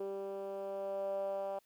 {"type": "tone with band-pass filter sweep", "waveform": "10% pulse", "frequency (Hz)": 196, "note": "G3", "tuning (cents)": 0, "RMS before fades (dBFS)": -39, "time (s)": [0, 1.59], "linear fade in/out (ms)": 5, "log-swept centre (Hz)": [430, 660], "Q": 5.9, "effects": ["white hiss -73 dBFS RMS until 1.65 s"]}